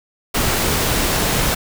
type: noise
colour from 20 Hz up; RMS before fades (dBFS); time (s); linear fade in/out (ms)
pink; -18; 0.34-1.55; 10
effects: none